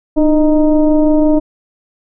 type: tone with frequency modulation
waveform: sine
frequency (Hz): 302.1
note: D4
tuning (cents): +49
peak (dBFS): -7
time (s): 0.16-1.4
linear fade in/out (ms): 20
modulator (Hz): 315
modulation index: 0.96
effects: none